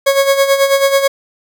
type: tone with tremolo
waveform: 40% pulse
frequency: 550 Hz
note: C#5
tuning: 14 cents flat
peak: -6 dBFS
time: 0.06-1.08 s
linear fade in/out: 10 ms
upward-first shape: sine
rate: 9.2 Hz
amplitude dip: 65%
effects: none